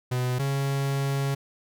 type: tone pair in turn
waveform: 45% pulse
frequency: 125.4 / 138.14 Hz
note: B2 / C#3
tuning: +27 / -6 cents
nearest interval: major second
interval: 167 cents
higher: second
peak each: -24 dBFS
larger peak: neither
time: 0.11-0.39 / 0.39-1.35 s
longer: second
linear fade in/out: 10 ms
effects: none